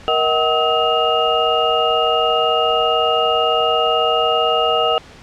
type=tone cluster; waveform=sine; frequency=470.7 / 632 / 750 / 1277 / 2832 Hz; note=A#4 / D#5 / F#5 / D#6 / F7; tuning=+17 / +27 / +23 / +45 / +23 cents; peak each=-20 dBFS; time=0.08-4.98 s; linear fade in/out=0 ms; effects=pink hiss -41 dBFS RMS until 5.22 s + low-pass 5000 Hz 12 dB/octave